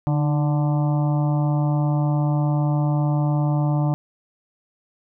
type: harmonic tone with a mistuned harmonic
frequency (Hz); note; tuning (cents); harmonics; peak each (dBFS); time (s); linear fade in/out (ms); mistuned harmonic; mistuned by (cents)
147.1; D3; +3; 1 / 2 / 4 / 5 / 6 / 7 / 8; -18 / -27 / -32 / -33 / -34 / -39 / -42; 0.07-3.94; 0; 2; +56
effects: none

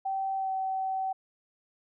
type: tone with pitch glide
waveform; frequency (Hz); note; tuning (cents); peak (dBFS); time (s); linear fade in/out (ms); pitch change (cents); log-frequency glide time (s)
sine; 773 to 763.7; G5 to G5; -24 to -45; -28; 0.05-1.13; 10; -21; 0.37-0.5
effects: none

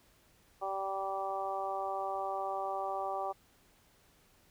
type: harmonic tone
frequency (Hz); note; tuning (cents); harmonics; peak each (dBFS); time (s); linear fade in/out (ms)
194; G3; -18; 2 / 3 / 4 / 5 / 6; -43 / -40 / -36 / -44 / -41; 0.61-3.33; 20
effects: pink hiss -66 dBFS RMS until 4.5 s

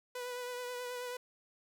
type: tone with vibrato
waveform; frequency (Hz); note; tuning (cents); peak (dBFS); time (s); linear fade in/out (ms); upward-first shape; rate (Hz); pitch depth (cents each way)
sawtooth; 493.9; B4; 0; -35; 0.15-1.17; 5; triangle; 9.3; 28
effects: none

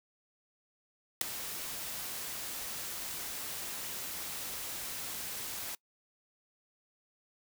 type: noise with ADSR envelope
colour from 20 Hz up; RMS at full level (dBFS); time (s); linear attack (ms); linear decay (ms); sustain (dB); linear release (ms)
white; -24; 1.21-5.75; 4; 4; -16; 3
effects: noise-tail reverb RT60 0.1 s tail -24 dB re dry

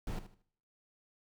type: noise with echo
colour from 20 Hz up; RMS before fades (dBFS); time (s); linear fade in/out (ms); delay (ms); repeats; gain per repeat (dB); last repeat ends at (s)
brown; -37; 0.07-0.19; 2; 77; 3; -12; 0.421
effects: noise-tail reverb RT60 0.7 s tail -24 dB re dry

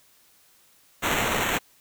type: noise with sample-and-hold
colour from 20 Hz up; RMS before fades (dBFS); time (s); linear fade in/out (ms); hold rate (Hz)
violet; -25; 1.02-1.59; 20; 4900
effects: white hiss -59 dBFS RMS until 1.8 s

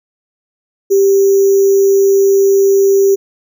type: tone with sample-and-hold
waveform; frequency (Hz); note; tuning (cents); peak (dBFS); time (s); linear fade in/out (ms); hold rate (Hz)
sine; 392; G4; 0; -6; 0.9-3.16; 20; 6300
effects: none

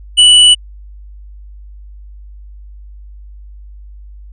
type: tone with hard clipping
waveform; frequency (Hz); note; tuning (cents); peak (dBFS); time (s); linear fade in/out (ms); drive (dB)
sine; 2960; F#7; 0; -4; 0.17-0.55; 20; 13
effects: added 50 Hz sine -31 dBFS peak until 4.32 s + resampled to 24000 Hz

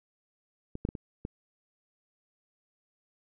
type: clicks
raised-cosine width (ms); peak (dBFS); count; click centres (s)
3; -24 / -15 / -21 / -25 / -22; 5; 0.754 / 0.851 / 0.889 / 0.952 / 1.251
effects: none

